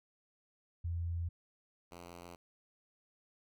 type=tone pair in turn; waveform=sine / 5% pulse; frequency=85 / 86.89 Hz; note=F2 / F2; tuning=-46 / -8 cents; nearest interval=unison; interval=38 cents; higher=second; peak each=-34 / -38 dBFS; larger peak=first; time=0.84-1.29 / 1.91-2.36 s; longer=neither; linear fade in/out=10 ms; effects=none